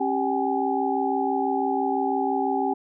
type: tone cluster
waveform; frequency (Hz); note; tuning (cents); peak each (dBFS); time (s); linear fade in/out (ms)
sine; 271.2 / 391.9 / 768 / 834; C#4 / G4 / G5 / G#5; -38 / 0 / -36 / +7; -27; 0-2.74; 10
effects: none